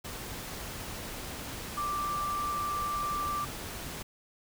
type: tone in noise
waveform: sine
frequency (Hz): 1176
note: D6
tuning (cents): +2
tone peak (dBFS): -30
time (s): 1.77-3.45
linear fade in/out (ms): 10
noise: pink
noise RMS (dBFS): -40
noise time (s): 0.04-4.03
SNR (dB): +7
effects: none